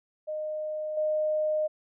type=tone with level steps; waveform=sine; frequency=615 Hz; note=D#5; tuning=20 cents flat; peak=-30 / -24 dBFS; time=0.27-1.68 s; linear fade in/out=20 ms; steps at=0.97 s; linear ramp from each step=5 ms; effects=none